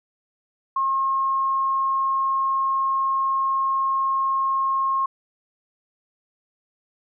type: tone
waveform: sine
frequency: 1076 Hz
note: C6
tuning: 48 cents sharp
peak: -19 dBFS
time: 0.76-5.06 s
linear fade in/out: 5 ms
effects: none